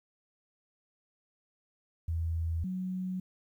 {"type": "tone pair in turn", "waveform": "sine", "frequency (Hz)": [82.41, 185], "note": ["E2", "F#3"], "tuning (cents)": [0, 0], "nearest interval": "octave + major second", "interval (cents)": 1400, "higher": "second", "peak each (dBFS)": [-29, -32], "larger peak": "first", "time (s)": [[2.08, 2.64], [2.64, 3.2]], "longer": "neither", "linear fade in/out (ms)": 5, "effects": ["11-bit"]}